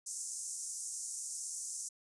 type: band-pass noise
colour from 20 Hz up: pink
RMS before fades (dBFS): -42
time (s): 0.06-1.89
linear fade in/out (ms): 10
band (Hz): 6100 to 9800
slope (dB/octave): 48
effects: resampled to 24000 Hz